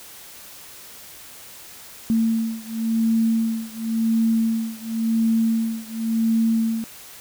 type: beating tone pair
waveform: sine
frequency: 225.1 / 226.03 Hz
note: A3 / A3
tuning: +40 / +47 cents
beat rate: 0.93 Hz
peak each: -21 / -22 dBFS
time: 2.1-6.84 s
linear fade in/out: 0 ms
effects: white hiss -42 dBFS RMS until 7.2 s